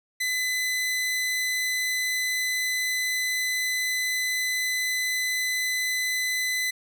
sawtooth tone, 2012 Hz, B6, 32 cents sharp, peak -21 dBFS, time 0.2-6.71 s, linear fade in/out 10 ms, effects none

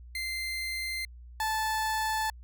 30% pulse tone pair in turn, 2083 / 874.3 Hz, C7 / A5, -8 / -11 cents, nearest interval octave + minor third, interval 1503 cents, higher first, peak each -29 / -25 dBFS, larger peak second, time 0.15-1.05 / 1.4-2.3 s, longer neither, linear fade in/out 2 ms, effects added 60 Hz sine -45 dBFS peak until 2.43 s

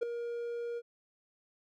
triangle tone with ADSR envelope, 472.5 Hz, A#4, 23 cents sharp, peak -23 dBFS, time 0.01-0.82 s, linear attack 19 ms, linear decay 4 ms, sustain -10 dB, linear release 45 ms, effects none

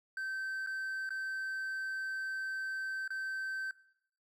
triangle tone with dropouts, 1549 Hz, G6, 21 cents flat, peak -34 dBFS, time 0.17-3.71 s, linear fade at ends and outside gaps 2 ms, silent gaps 0.664-0.671 / 1.092-1.105 / 3.078-3.104 s, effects noise-tail reverb RT60 0.7 s tail -18 dB re dry

